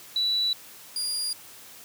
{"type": "tone pair in turn", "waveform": ["sine", "30% pulse"], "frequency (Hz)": [3945, 4827], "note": ["B7", "D8"], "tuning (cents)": [-3, 47], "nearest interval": "minor third", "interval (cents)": 350, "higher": "second", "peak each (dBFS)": [-22, -24], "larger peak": "first", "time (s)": [[0.16, 0.53], [0.96, 1.33]], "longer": "neither", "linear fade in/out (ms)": 2, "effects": ["white hiss -47 dBFS RMS until 1.84 s", "high-pass 80 Hz 12 dB/octave"]}